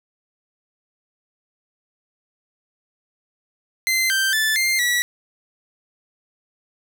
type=tone with pitch steps; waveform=sawtooth; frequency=2071 / 1564 / 1751 / 2102 / 1941 Hz; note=C7 / G6 / A6 / C7 / B6; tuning=-18 / -4 / -9 / +7 / -31 cents; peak=-14 dBFS; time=3.87-5.02 s; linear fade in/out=0 ms; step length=230 ms; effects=none